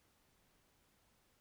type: silence
effects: pink hiss -74 dBFS RMS until 1.4 s

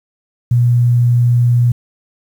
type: tone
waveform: sine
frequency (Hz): 120.8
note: B2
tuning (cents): -38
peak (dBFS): -8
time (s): 0.51-1.72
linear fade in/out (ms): 5
effects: 7-bit

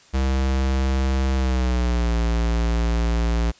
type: tone with pitch glide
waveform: square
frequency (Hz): 66.1 to 57.54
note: C2 to A#1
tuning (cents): +18 to -22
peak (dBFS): -19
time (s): 0.13-3.52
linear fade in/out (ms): 20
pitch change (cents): -240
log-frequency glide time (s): 1.34-2.16
effects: white hiss -52 dBFS RMS until 3.59 s + resampled to 16000 Hz

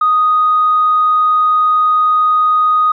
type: tone with tanh clipping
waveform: triangle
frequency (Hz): 1244.5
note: D#6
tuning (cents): 0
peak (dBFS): -8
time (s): 0.01-2.92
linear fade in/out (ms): 5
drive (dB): 1
effects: resampled to 11025 Hz

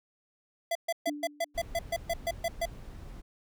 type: tone bursts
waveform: square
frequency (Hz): 673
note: E5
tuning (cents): +36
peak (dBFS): -28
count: 12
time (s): 0.71-2.656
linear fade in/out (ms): 5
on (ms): 43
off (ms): 130
type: tone with exponential decay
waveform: sine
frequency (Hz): 293.7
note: D4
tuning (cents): 0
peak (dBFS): -30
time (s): 1.07-1.58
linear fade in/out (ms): 5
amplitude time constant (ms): 110
type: noise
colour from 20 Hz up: brown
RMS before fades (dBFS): -44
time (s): 1.54-3.22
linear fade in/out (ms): 20
effects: none

